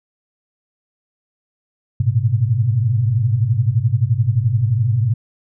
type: tone cluster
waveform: sine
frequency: 104 / 115.3 / 127.1 Hz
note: G#2 / A#2 / C3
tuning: +3 / -19 / -50 cents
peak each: -18 dBFS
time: 2-5.14 s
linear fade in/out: 5 ms
effects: none